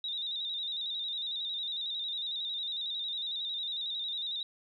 sine tone with vibrato, 3729 Hz, A#7, in tune, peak -33 dBFS, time 0.04-4.43 s, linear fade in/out 2 ms, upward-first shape square, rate 11 Hz, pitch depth 53 cents each way, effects none

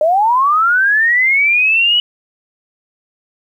sine linear sweep, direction up, 593 to 2960 Hz, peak -9 dBFS, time 0.01-2 s, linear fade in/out 2 ms, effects 8-bit

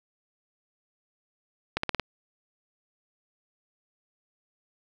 accelerating click train, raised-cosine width 0.3 ms, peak -10 dBFS, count 5, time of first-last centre 1.77-1.997 s, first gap 64 ms, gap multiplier 0.92, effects none

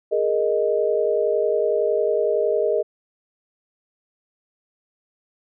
sine chord, Ab suspended second, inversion none, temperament equal, 415.3 / 466.2 / 622.3 Hz, Ab4 / Bb4 / Eb5, 0 / 0 / 0 cents, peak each -22 dBFS, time 0.11-2.83 s, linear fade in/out 20 ms, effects none

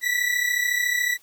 40% pulse tone pair together, 1941.6 / 1975.5 Hz, B6 / B6, -30 / 0 cents, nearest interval unison, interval 30 cents, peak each -23 dBFS, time 0.01-1.18 s, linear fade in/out 50 ms, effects white hiss -57 dBFS RMS until 1.22 s

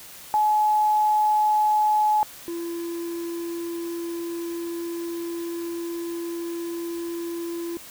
sine / triangle tone pair in turn, 850 / 339.5 Hz, G#5 / F4, +40 / -49 cents, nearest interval octave + major third, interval 1589 cents, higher first, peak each -17 / -26 dBFS, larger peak first, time 0.34-2.23 / 2.48-7.77 s, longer second, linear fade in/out 0 ms, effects white hiss -43 dBFS RMS until 7.9 s

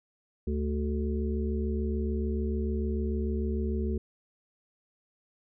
harmonic tone with a mistuned harmonic, 73.42 Hz, D2, in tune, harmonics 1 / 3 / 5 / 6, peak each -29 / -33 / -35 / -40 dBFS, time 0.47-3.98 s, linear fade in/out 5 ms, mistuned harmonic 5, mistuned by +31 cents, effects none

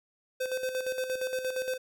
square tone with tremolo, 514 Hz, C5, 31 cents flat, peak -29 dBFS, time 0.4-1.78 s, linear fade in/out 10 ms, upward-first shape square, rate 8.6 Hz, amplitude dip 55%, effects none

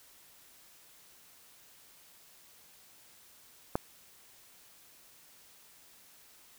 click, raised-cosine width 1 ms, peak -14 dBFS, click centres 3.755 s, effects white hiss -59 dBFS RMS until 6.58 s

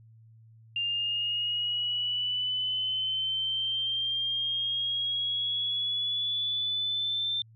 sine linear sweep, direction up, 2794 to 3572 Hz, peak -27 dBFS, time 0.76-7.42 s, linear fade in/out 2 ms, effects added 112 Hz sine -52 dBFS peak until 7.55 s

